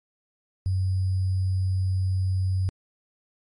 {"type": "tone with sample-and-hold", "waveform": "sine", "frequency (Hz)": 93.9, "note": "F#2", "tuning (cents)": 26, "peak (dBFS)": -21, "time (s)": [0.66, 2.69], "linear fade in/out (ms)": 0, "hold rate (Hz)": 4900, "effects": ["MP3 48 kbps"]}